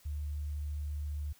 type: tone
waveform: sine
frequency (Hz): 73.8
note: D2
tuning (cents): +9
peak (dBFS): -34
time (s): 0.05-1.33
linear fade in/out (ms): 10
effects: white hiss -63 dBFS RMS until 1.39 s